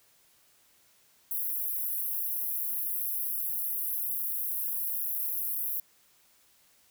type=high-pass noise; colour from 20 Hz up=pink; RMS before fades=-32 dBFS; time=1.31-5.8 s; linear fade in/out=2 ms; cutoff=11000 Hz; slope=96 dB/octave; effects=white hiss -64 dBFS RMS until 6.9 s